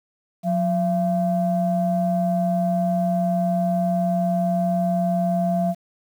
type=tone pair together; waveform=sine; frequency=180.11 / 680 Hz; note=F#3 / F5; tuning=-46 / -46 cents; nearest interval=octave + major seventh; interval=2300 cents; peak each=-20 / -21 dBFS; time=0.43-5.75 s; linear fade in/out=50 ms; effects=tanh soft clip ceiling -11 dBFS + 8-bit